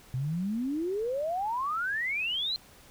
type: exponential sweep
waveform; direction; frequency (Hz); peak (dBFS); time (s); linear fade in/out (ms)
sine; up; 123.47 to 4186; -28; 0.14-2.56; 0
effects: pink hiss -55 dBFS RMS until 2.9 s